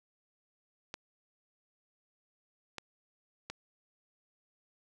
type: clicks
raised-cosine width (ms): 0.2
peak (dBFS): -22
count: 3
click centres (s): 0.941 / 2.783 / 3.5
effects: none